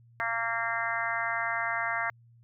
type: harmonic tone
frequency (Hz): 229.9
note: A#3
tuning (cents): -24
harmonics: 3 / 4 / 5 / 6 / 7 / 8 / 9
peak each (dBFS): -36 / -37 / -36 / -36 / -34 / -35 / -36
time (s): 0.2-2.1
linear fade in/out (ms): 0
effects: added 117 Hz sine -55 dBFS peak until 2.43 s